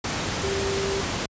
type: tone in noise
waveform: sine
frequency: 392 Hz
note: G4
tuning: in tune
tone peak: -26 dBFS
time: 0.43-1.01 s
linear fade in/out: 5 ms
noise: pink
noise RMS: -27 dBFS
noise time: 0.04-1.26 s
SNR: -2 dB
effects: high-pass 60 Hz 12 dB/octave + resampled to 16000 Hz